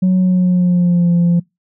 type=tone with pitch glide; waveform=sine; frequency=185 to 172.61 Hz; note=F#3 to F3; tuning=0 to -20 cents; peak=-7 dBFS; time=0.02-1.4 s; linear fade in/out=10 ms; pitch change=-120 cents; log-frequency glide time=0.18-1.11 s; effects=noise-tail reverb RT60 0.2 s tail -26 dB re dry + tanh soft clip ceiling -8 dBFS